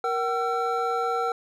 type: tone cluster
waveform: triangle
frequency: 470.2 / 761 / 1346 Hz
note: A#4 / F#5 / E6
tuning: +15 / +48 / +36 cents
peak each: -26 dBFS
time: 0.04-1.32 s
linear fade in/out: 2 ms
effects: none